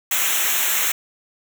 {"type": "noise with comb filter", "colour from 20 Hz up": "white", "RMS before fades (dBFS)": -20, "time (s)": [0.11, 0.92], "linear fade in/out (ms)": 5, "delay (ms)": 0.21, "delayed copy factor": -0.9, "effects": []}